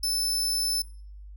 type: tone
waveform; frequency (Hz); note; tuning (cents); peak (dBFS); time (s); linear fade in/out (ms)
sawtooth; 5270; E8; -1; -22; 0.03-0.82; 5
effects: noise-tail reverb RT60 0.6 s tail -26 dB re dry + added 50 Hz sine -41 dBFS peak until 1.36 s